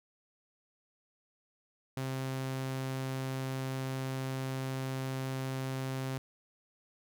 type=tone; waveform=sawtooth; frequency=132.2 Hz; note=C3; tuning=18 cents sharp; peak=-30 dBFS; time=1.97-6.18 s; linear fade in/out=2 ms; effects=none